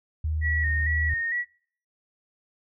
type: tone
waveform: sine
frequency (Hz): 77.78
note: D#2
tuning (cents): 0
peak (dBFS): -24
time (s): 0.24-1.14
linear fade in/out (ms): 5
type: tone with vibrato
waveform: sine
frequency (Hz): 1890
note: A#6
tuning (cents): +23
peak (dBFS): -25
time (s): 0.41-1.45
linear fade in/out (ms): 50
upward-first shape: square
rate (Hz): 2.2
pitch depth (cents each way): 40
effects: noise-tail reverb RT60 0.5 s tail -20 dB re dry